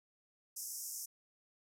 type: band-pass noise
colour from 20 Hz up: pink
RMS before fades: -44 dBFS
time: 0.56-1.06 s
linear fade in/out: 10 ms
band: 5300 to 15000 Hz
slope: 96 dB/octave
effects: none